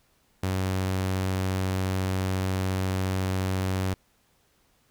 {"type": "tone", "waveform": "sawtooth", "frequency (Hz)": 94.2, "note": "F#2", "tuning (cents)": 32, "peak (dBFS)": -21, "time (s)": [0.43, 3.94], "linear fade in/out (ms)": 5, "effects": ["pink hiss -66 dBFS RMS until 4.9 s"]}